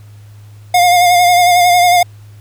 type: tone with vibrato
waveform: square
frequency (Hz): 710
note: F5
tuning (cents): +28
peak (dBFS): -7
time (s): 0.74-2.03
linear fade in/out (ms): 5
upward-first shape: sine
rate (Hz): 11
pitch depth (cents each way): 33
effects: added 104 Hz sine -34 dBFS peak until 2.4 s + pink hiss -50 dBFS RMS until 2.4 s